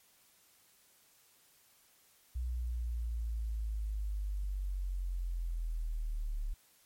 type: linear sweep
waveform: sine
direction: down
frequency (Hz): 61.74 to 35.76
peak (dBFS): -33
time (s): 2.35-6.54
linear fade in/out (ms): 10
effects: white hiss -66 dBFS RMS until 6.85 s + MP3 64 kbps